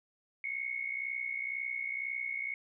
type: tone pair together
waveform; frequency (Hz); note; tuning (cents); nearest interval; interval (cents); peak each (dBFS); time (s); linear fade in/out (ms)
sine; 2155 / 2217; C#7 / C#7; -49 / 0; unison; 49; -38 / -36; 0.44-2.54; 2
effects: none